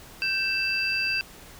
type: tone cluster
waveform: sine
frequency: 1560 / 2656 / 4743 Hz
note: G6 / E7 / D8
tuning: -9 / +12 / +16 cents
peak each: -32 / -25 / -30 dBFS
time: 0.22-1.21 s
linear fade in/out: 0 ms
effects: pink hiss -47 dBFS RMS until 1.59 s